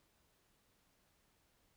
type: silence
effects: pink hiss -75 dBFS RMS until 1.76 s